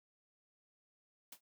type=noise with exponential decay; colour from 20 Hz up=white; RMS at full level=-45 dBFS; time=1.32-1.41 s; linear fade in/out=5 ms; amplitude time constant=18 ms; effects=high-pass 200 Hz 12 dB/octave